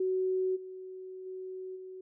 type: tone with level steps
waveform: sine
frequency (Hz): 373.7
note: F#4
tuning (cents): +17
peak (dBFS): -27 / -41 / -38 / -42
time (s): 0-2.01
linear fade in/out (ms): 5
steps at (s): 0.55 / 1.25 / 1.75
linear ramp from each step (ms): 20
effects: none